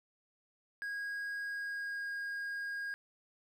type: tone with pitch glide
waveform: triangle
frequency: 1641 to 1629.7 Hz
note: G#6 to G#6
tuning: -21 to -33 cents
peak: -35 dBFS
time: 0.82-2.94 s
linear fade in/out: 0 ms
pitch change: -12 cents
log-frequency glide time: 1.41-2.11 s
effects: none